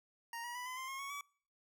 25% pulse tone with pitch steps, 932.3 / 959.6 / 987.7 / 1016.7 / 1046.5 / 1077.1 / 1108.7 / 1141.2 Hz, A#5 / A#5 / B5 / B5 / C6 / C6 / C#6 / C#6, 0 / +50 / 0 / +50 / 0 / +50 / 0 / +50 cents, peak -38 dBFS, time 0.33-1.21 s, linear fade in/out 2 ms, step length 110 ms, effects noise-tail reverb RT60 0.5 s tail -24 dB re dry

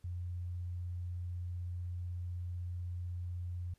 sine tone, 88.4 Hz, F2, 22 cents sharp, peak -37 dBFS, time 0.04-3.74 s, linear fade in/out 5 ms, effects pink hiss -74 dBFS RMS until 3.78 s + resampled to 32000 Hz

